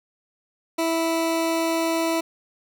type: tone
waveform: 20% pulse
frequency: 328.7 Hz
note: E4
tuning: 5 cents flat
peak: -16 dBFS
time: 0.78-2.21 s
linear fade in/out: 10 ms
effects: none